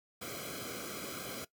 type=noise with comb filter; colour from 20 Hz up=pink; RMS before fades=-42 dBFS; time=0.21-1.45 s; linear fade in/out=10 ms; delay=1.1 ms; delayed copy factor=-0.85; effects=noise-tail reverb RT60 0.1 s tail -18 dB re dry + high-pass 100 Hz 12 dB/octave